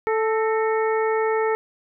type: harmonic tone with a mistuned harmonic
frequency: 440 Hz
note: A4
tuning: in tune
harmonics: 1 / 2 / 3 / 4 / 5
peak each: -20 / -26 / -30 / -32 / -34 dBFS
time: 0.07-1.55 s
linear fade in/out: 0 ms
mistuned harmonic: 4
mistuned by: +65 cents
effects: none